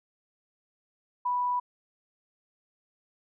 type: tone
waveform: sine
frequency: 985 Hz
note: B5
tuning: 5 cents flat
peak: -25 dBFS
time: 1.25-1.6 s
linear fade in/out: 10 ms
effects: none